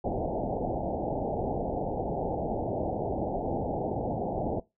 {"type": "low-pass noise", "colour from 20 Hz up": "white", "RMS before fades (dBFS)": -31, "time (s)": [0.04, 4.6], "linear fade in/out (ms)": 5, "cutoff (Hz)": 830, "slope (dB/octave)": 96, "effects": ["noise-tail reverb RT60 0.2 s tail -20 dB re dry"]}